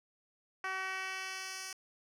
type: tone with band-pass filter sweep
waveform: 10% pulse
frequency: 378.9 Hz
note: F#4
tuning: 41 cents sharp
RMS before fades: -40 dBFS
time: 0.64-1.73 s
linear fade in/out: 2 ms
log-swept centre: 1500 to 6400 Hz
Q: 1
effects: none